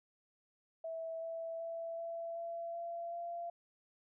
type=tone with pitch steps; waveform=sine; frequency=654 / 659.3 / 664.7 / 670.1 / 675.5 / 681 / 686.5 Hz; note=E5 / E5 / E5 / E5 / E5 / F5 / F5; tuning=-14 / 0 / +14 / +28 / +42 / -44 / -30 cents; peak=-39 dBFS; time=0.84-3.5 s; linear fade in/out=5 ms; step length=380 ms; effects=none